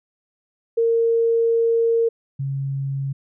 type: tone pair in turn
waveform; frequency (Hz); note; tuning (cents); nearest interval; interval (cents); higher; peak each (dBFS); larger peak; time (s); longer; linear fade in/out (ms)
sine; 460 / 137.12; A#4 / C#3; -23 / -18; octave + major sixth; 2095; first; -15 / -22; first; 0.77-2.09 / 2.39-3.13; first; 10
effects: none